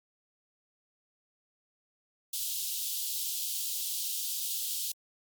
white high-pass noise, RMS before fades -34 dBFS, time 2.33-4.92 s, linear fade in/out 5 ms, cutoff 3000 Hz, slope 48 dB/octave, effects Opus 48 kbps

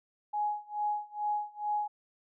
sine tone with tremolo, 836 Hz, G#5, 11 cents sharp, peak -27 dBFS, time 0.33-1.88 s, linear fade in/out 10 ms, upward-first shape sine, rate 2.3 Hz, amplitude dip 95%, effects none

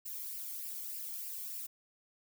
violet noise with flanger, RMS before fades -42 dBFS, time 0.05-1.67 s, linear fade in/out 10 ms, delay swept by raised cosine 0.39 to 0.95 ms, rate 3.3 Hz, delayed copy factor +0.55, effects none

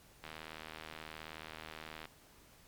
click train, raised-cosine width 0.3 ms, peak -29 dBFS, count 144, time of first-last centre 0.24-2.055 s, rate 78.8 Hz, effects pink hiss -62 dBFS RMS until 2.67 s + MP3 96 kbps

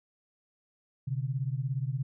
sine beating tone pair, 127.2 / 144.2 Hz, C3 / D3, -48 / -31 cents, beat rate 17 Hz, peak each -31 / -33 dBFS, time 1.07-2.03 s, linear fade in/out 10 ms, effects none

